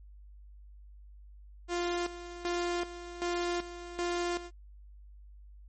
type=tone with tremolo; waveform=sawtooth; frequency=349.2 Hz; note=F4; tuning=in tune; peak=-26 dBFS; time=1.68-4.51 s; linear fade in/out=50 ms; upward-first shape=square; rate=1.3 Hz; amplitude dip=75%; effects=added 50 Hz sine -49 dBFS peak until 5.68 s + MP3 32 kbps